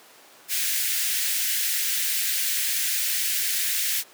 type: high-pass noise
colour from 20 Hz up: white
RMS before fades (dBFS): -25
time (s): 0.48-4.04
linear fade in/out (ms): 50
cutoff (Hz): 1600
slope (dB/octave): 48
effects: pink hiss -50 dBFS RMS until 4.13 s + high-pass 400 Hz 12 dB/octave